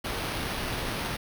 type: noise with sample-and-hold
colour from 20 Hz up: pink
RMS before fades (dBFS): -32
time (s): 0.04-1.17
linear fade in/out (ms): 10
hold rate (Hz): 7350
effects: none